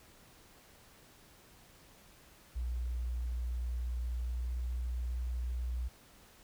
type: tone with pitch glide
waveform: sine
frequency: 60.4 to 61.1 Hz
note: B1 to B1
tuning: -38 to -18 cents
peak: -33 dBFS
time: 2.55-5.89 s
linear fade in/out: 20 ms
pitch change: +20 cents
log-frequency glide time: 4.22-4.49 s
effects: pink hiss -60 dBFS RMS until 6.43 s